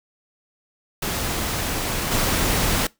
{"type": "noise with level steps", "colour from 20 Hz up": "pink", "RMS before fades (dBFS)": [-25, -21], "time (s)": [1.02, 2.87], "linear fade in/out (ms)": 5, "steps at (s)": 2.11, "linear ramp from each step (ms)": 10, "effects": ["noise-tail reverb RT60 0.2 s tail -22 dB re dry"]}